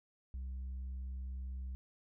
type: tone with tanh clipping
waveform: sine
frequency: 64.6 Hz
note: C2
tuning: 21 cents flat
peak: -40 dBFS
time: 0.34-1.75 s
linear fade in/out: 0 ms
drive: 2 dB
effects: none